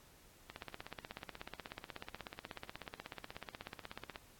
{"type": "click train", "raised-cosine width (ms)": 0.3, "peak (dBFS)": -28, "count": 61, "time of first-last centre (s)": [0.5, 4.159], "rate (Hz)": 16.4, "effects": ["pink hiss -63 dBFS RMS until 4.39 s", "AAC 64 kbps"]}